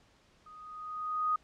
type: tone with level ramp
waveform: sine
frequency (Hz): 1244.5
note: D#6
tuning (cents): 0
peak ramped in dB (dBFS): -50 to -25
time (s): 0.46-1.36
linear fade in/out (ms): 5
effects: pink hiss -65 dBFS RMS until 1.43 s + low-pass 6000 Hz 12 dB/octave